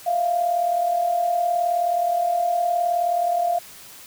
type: tone pair together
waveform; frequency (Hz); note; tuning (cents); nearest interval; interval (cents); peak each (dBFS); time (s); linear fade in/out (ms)
sine; 659.3 / 698.5; E5 / F5; 0 / 0; minor second; 100; -27 / -19; 0.06-3.59; 10
effects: white hiss -43 dBFS RMS until 4.06 s